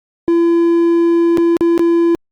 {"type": "tone with dropouts", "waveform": "triangle", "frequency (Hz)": 338.3, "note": "E4", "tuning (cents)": 45, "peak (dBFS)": -7, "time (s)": [0.28, 2.15], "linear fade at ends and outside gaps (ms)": 0, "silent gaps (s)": [[1.373, 1.381], [1.568, 1.609], [1.778, 1.794]], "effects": ["Opus 48 kbps"]}